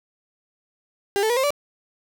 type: tone with pitch steps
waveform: 35% pulse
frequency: 400 / 438.7 / 481.2 / 527.8 / 578.9 Hz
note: G4 / A4 / B4 / C5 / D5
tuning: +35 / -5 / -45 / +15 / -25 cents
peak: -17 dBFS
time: 1.16-1.505 s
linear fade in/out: 0 ms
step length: 69 ms
effects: none